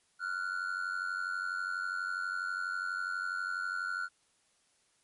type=ring-modulated tone; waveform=triangle; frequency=1432 Hz; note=F6; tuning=43 cents sharp; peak=-28 dBFS; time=0.19-4.09 s; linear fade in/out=50 ms; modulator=46.1 Hz; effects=white hiss -71 dBFS RMS until 5.03 s + MP3 48 kbps